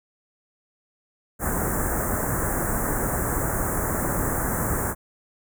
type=band-stop noise; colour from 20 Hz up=pink; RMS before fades=-25 dBFS; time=1.39-4.95 s; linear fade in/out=50 ms; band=1800 to 7200 Hz; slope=48 dB/octave; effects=none